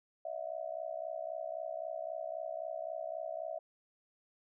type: tone with amplitude modulation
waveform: sine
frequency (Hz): 650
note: E5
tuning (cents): -24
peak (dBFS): -33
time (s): 0.25-3.59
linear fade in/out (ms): 5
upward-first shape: sine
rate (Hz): 63.8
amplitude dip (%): 100
effects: none